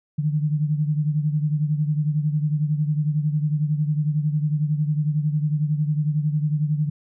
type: beating tone pair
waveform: sine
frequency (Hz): 149 / 160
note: D3 / D#3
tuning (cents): +25 / +49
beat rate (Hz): 11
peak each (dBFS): -20 / -26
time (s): 0.18-6.9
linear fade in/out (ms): 10
effects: none